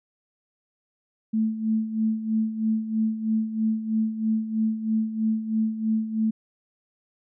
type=tone with tremolo; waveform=sine; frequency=220 Hz; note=A3; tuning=in tune; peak=-19 dBFS; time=1.33-6.31 s; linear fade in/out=10 ms; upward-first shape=sine; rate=3.1 Hz; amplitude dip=70%; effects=none